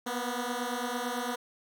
10% pulse beating tone pair, 239.9 / 248.8 Hz, A#3 / B3, +50 / +13 cents, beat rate 8.9 Hz, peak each -26 dBFS, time 0.06-1.36 s, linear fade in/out 10 ms, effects none

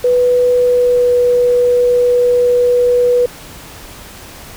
sine tone with pitch glide, 493.9 to 489.6 Hz, B4 to B4, 0 to -15 cents, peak -8 dBFS, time 0.04-3.26 s, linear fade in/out 5 ms, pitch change -15 cents, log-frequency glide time 0.5-1.2 s, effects pink hiss -34 dBFS RMS until 4.56 s

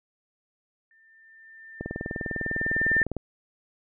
sine tone with exponential growth, 1793 Hz, A6, 32 cents sharp, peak -18 dBFS, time 0.91-3.03 s, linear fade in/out 1 ms, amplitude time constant 460 ms
click train, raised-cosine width 2 ms, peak -18 dBFS, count 28, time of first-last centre 1.81-3.167 s, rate 19.9 Hz
effects none

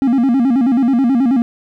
triangle tone with vibrato, 253.2 Hz, B3, 43 cents sharp, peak -8 dBFS, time 0.02-1.42 s, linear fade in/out 0 ms, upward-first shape square, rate 9.3 Hz, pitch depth 130 cents each way, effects none

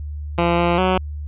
10% pulse tone with pitch steps, 171.4 / 172.7 / 185.6 Hz, F3 / F3 / F#3, -32 / -19 / +6 cents, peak -7 dBFS, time 0.38-0.98 s, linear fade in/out 2 ms, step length 200 ms, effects added 74 Hz sine -26 dBFS peak until 1.27 s + resampled to 8000 Hz

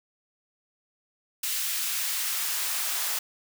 white noise with high-pass filter sweep, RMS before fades -29 dBFS, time 1.43-3.19 s, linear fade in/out 5 ms, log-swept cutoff 2100 to 720 Hz, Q 0.76, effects none

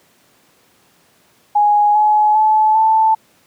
sine tone with pitch steps, 830.6 / 847.1 / 863.9 / 881 Hz, G#5 / G#5 / A5 / A5, 0 / +34 / -32 / +2 cents, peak -9 dBFS, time 1.55-3.15 s, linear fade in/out 10 ms, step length 400 ms, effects pink hiss -54 dBFS RMS until 3.46 s + high-pass 150 Hz 12 dB/octave

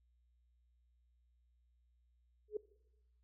sine tone with exponential growth, 422.5 Hz, G#4, 30 cents sharp, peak -32 dBFS, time 2.48-2.57 s, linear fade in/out 5 ms, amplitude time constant 18 ms, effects noise-tail reverb RT60 0.9 s tail -20 dB re dry + added 60 Hz sine -70 dBFS peak until 3.23 s

